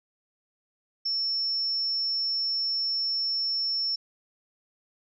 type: tone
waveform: sine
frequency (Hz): 5400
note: E8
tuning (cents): +41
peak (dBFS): -25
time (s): 1.05-3.96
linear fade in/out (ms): 10
effects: none